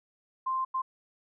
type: tone bursts at uneven times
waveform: sine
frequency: 1046.5 Hz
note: C6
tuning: in tune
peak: -27 dBFS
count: 2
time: 0.46-0.65 / 0.74-0.82 s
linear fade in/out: 10 ms
effects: none